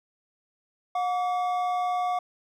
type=tone pair together; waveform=triangle; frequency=722 / 1146.1 Hz; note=F#5 / D6; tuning=-43 / -43 cents; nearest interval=minor sixth; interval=800 cents; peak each=-23 / -30 dBFS; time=0.95-2.19 s; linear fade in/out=5 ms; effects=none